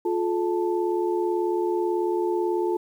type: tone cluster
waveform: sine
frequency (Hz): 353.1 / 431.3 / 879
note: F4 / A4 / A5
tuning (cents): +19 / -35 / -2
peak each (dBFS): -23 / -28 / -31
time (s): 0.05-2.77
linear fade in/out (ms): 5
effects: 9-bit